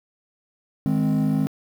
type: chord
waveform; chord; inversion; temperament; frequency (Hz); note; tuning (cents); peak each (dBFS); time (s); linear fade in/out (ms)
triangle; Ab major; second; equal; 155.56 / 207.7 / 261.6; Eb3 / Ab3 / C4; 0 / 0 / 0; -20; 0.86-1.47; 0
effects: tanh soft clip ceiling -12 dBFS + 8-bit